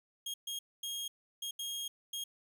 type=tone bursts at uneven times; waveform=sawtooth; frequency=3254 Hz; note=G#7; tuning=36 cents flat; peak=-34 dBFS; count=6; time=0.26-0.34 / 0.47-0.59 / 0.83-1.08 / 1.42-1.51 / 1.59-1.88 / 2.13-2.24 s; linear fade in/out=5 ms; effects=none